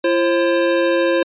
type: tone pair together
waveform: square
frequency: 340.4 / 533 Hz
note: F4 / C5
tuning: -44 / +32 cents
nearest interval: minor sixth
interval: 776 cents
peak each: -18 / -17 dBFS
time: 0.04-1.23 s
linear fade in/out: 5 ms
effects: resampled to 8000 Hz